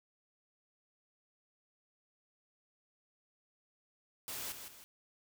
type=noise with echo; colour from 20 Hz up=white; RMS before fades=-42 dBFS; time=4.28-4.52 s; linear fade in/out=0 ms; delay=160 ms; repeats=2; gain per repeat=-7 dB; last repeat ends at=4.84 s; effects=none